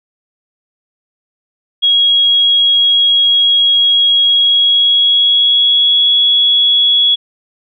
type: tone with pitch glide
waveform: sine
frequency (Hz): 3302 to 3360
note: G#7 to G#7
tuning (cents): -11 to +19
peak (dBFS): -7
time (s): 1.82-7.16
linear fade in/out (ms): 20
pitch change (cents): +30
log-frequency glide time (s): 4.22-6.15
effects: none